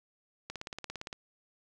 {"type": "click train", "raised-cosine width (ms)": 0.2, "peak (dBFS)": -22, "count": 12, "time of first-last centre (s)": [0.5, 1.129], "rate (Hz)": 17.5, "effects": []}